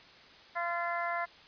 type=harmonic tone with a mistuned harmonic; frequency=343.5 Hz; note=F4; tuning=29 cents flat; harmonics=2 / 3 / 4 / 5 / 6; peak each=-35 / -37 / -38 / -39 / -40 dBFS; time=0.55-1.26 s; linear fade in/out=20 ms; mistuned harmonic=5; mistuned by=+19 cents; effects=white hiss -55 dBFS RMS until 1.47 s + resampled to 11025 Hz